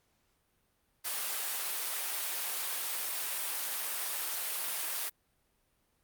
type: high-pass noise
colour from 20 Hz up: white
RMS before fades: -35 dBFS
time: 1.04-5.1 s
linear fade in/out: 20 ms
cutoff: 580 Hz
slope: 12 dB/octave
effects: pink hiss -74 dBFS RMS until 6.03 s + Opus 48 kbps